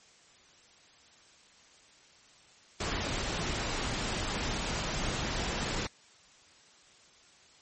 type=noise; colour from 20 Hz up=pink; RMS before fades=-33 dBFS; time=2.8-5.87 s; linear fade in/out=5 ms; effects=white hiss -59 dBFS RMS until 7.61 s + MP3 32 kbps